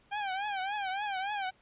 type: tone with vibrato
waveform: sawtooth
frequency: 793 Hz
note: G5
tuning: 20 cents sharp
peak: -28 dBFS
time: 0.11-1.51 s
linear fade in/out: 20 ms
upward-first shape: triangle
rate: 3.5 Hz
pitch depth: 130 cents each way
effects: pink hiss -65 dBFS RMS until 1.61 s + resampled to 8000 Hz